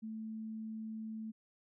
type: tone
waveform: sine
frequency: 220 Hz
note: A3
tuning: in tune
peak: -40 dBFS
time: 0.02-1.32 s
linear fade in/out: 20 ms
effects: none